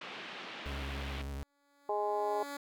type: band-pass noise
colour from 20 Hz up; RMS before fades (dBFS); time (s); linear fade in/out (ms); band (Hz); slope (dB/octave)
white; -45; 0.01-1.22; 5; 170 to 3300; 24
type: tone with vibrato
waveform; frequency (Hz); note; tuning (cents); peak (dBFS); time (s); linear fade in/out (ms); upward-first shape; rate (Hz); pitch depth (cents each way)
40% pulse; 69.3; C#2; 0; -37; 0.66-1.43; 0; sine; 9.8; 44
type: tone with exponential growth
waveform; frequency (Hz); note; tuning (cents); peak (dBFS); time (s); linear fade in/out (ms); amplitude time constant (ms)
10% pulse; 284.1; C#4; +43; -30; 1.42-2.57; 5; 250
type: harmonic tone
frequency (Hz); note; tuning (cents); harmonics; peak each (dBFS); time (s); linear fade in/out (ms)
207.7; G#3; 0; 2 / 3 / 4 / 5; -35 / -37 / -34 / -41; 1.89-2.43; 2
effects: none